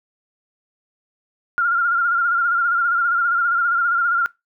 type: tone with vibrato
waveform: sine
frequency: 1396.9 Hz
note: F6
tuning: in tune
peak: -15 dBFS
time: 1.58-4.26 s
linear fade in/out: 0 ms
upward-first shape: sine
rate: 15 Hz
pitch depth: 53 cents each way
effects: noise-tail reverb RT60 0.2 s tail -22 dB re dry